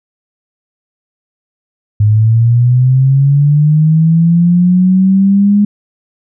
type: linear sweep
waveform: sine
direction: up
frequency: 103.83 to 206.8 Hz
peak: -5 dBFS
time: 2-5.65 s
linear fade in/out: 5 ms
effects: none